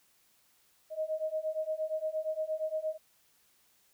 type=beating tone pair; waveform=sine; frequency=622.3 / 630.9 Hz; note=D#5 / D#5; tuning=0 / +24 cents; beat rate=8.6 Hz; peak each=-35 / -34 dBFS; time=0.9-2.98 s; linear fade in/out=50 ms; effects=white hiss -68 dBFS RMS until 3.93 s